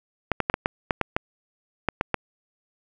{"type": "clicks", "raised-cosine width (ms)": 0.5, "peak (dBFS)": -6, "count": 11, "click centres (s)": [0.317, 0.403, 0.499, 0.541, 0.659, 0.908, 1.013, 1.165, 1.887, 2.011, 2.143], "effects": []}